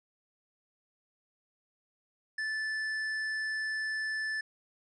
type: tone with hard clipping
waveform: sine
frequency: 1750 Hz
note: A6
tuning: 10 cents flat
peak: -33 dBFS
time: 2.38-4.41 s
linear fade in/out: 5 ms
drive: 7 dB
effects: resampled to 22050 Hz